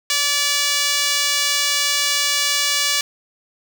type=tone with high-pass filter; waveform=5% pulse; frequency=577 Hz; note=D5; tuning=31 cents flat; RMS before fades=-19 dBFS; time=0.1-3.01 s; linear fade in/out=2 ms; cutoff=1300 Hz; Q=0.55; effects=none